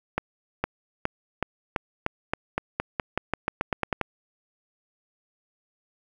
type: accelerating click train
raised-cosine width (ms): 0.5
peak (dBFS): -9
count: 18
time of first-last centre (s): 0.18-4.013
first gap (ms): 460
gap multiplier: 0.9
effects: 8-bit